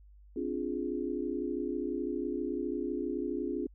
sine chord, D half-diminished seventh, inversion third, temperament equal, 261.6 / 293.7 / 349.2 / 415.3 Hz, C4 / D4 / F4 / Ab4, 0 / 0 / 0 / 0 cents, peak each -37 / -37 / -36 / -38 dBFS, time 0.36-3.67 s, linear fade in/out 5 ms, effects added 50 Hz sine -53 dBFS peak until 3.74 s

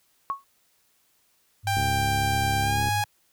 sine tone with exponential decay, 1104 Hz, C#6, 7 cents flat, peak -21 dBFS, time 0.3-0.44 s, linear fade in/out 0 ms, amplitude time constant 29 ms
sine tone with vibrato, 102.5 Hz, G#2, 22 cents flat, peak -27 dBFS, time 1.63-3.05 s, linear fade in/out 50 ms, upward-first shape sine, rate 14 Hz, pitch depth 20 cents each way
sawtooth tone with pitch glide, 790 to 829.8 Hz, G5 to G#5, +13 to -2 cents, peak -20 dBFS, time 1.67-3.04 s, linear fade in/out 2 ms, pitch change +85 cents, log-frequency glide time 2.61-2.83 s
click train, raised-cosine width 3 ms, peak -21 dBFS, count 78, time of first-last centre 1.77-2.886 s, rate 69 Hz
effects white hiss -66 dBFS RMS until 3.32 s

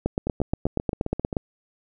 two click trains, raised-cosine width 2 ms, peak -14 / -9 dBFS, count 9 / 12, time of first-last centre 0.27-1.328 / 0.06-1.368 s, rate 7.56 / 8.41 Hz, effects none

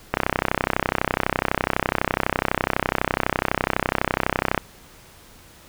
click train, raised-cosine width 0.5 ms, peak -3 dBFS, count 143, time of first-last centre 0.14-4.577 s, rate 32 Hz, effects pink hiss -48 dBFS RMS until 5.68 s

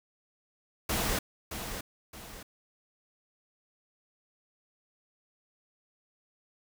pink noise with echo, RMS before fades -30 dBFS, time 0.89-1.19 s, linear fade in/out 5 ms, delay 620 ms, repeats 2, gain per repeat -8 dB, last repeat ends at 2.43 s, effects none

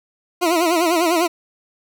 20% pulse tone with vibrato, 337.7 Hz, E4, 42 cents sharp, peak -10 dBFS, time 0.41-1.28 s, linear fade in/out 20 ms, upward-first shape sine, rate 10 Hz, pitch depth 110 cents each way, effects none

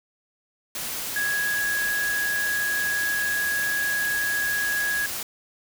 sine tone in noise, 1661.2 Hz, G#6, in tune, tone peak -23 dBFS, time 1.16-5.06 s, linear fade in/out 2 ms, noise white, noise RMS -31 dBFS, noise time 0.75-5.23 s, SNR +5 dB, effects none

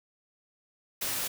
white noise, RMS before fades -32 dBFS, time 1.01-1.28 s, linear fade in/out 10 ms, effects none

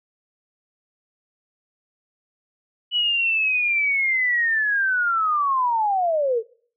sine linear sweep, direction down, 2960 to 429.1 Hz, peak -18 dBFS, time 2.91-6.43 s, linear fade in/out 50 ms, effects noise-tail reverb RT60 0.5 s tail -22 dB re dry

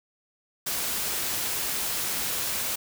white noise, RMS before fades -29 dBFS, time 0.66-2.76 s, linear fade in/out 10 ms, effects none

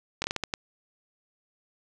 slowing click train, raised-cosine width 0.2 ms, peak -11 dBFS, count 7, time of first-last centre 0.22-0.539 s, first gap 21 ms, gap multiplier 1.37, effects none

